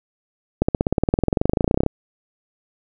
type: accelerating click train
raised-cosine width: 2 ms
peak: -3 dBFS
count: 29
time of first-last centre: 0.62-1.863 s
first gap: 65 ms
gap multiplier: 0.97
effects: none